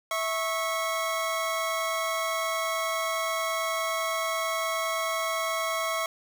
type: tone pair together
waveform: 25% pulse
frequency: 654.1 / 1100 Hz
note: E5 / C#6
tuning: -14 / -14 cents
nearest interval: major sixth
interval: 900 cents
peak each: -26 dBFS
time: 0.11-6.06 s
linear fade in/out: 2 ms
effects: none